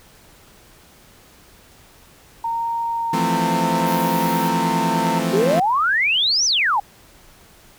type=tone with vibrato; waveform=sine; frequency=919 Hz; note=A#5; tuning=25 cents flat; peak=-20 dBFS; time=2.44-5.19 s; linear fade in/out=5 ms; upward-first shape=sine; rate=0.69 Hz; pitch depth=16 cents each way
type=chord; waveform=sawtooth; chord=F major seventh; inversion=third; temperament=equal; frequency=164.81 / 174.61 / 220 / 261.6 Hz; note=E3 / F3 / A3 / C4; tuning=0 / 0 / 0 / 0 cents; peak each=-21 dBFS; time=3.13-5.6 s; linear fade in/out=5 ms
type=high-pass noise; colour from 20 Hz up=pink; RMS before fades=-34 dBFS; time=3.86-4.49 s; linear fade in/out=10 ms; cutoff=11000 Hz; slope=48 dB/octave
type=exponential two-way sweep; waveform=sine; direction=up then down; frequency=370 to 6160 to 768 Hz; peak=-15 dBFS; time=5.33-6.8 s; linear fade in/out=5 ms; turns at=6.45 s
effects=pink hiss -49 dBFS RMS until 7.78 s